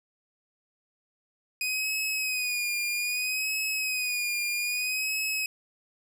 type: tone with vibrato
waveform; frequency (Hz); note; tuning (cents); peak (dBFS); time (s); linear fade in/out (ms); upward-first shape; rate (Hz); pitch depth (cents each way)
sawtooth; 2489; D#7; 0; -24; 1.61-5.46; 2; sine; 0.62; 57
effects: none